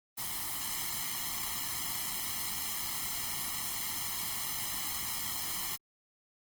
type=noise with comb filter; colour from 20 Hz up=white; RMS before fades=-36 dBFS; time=0.17-5.77 s; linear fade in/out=20 ms; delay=0.97 ms; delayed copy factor=+0.85; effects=Opus 24 kbps